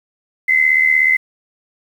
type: tone with amplitude modulation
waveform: sine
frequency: 2053 Hz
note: C7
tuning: 33 cents flat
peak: -7 dBFS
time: 0.48-1.17 s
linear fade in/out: 10 ms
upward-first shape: sine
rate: 76.6 Hz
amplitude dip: 70%
effects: 7-bit